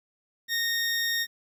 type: tone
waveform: 20% pulse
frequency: 1850 Hz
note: A#6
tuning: 14 cents flat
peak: -20 dBFS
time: 0.48-1.27 s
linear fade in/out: 50 ms
effects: 10-bit